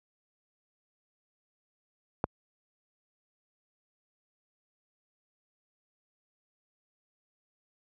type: click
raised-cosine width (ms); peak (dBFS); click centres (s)
1; -12; 2.241
effects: high-pass 60 Hz 12 dB/octave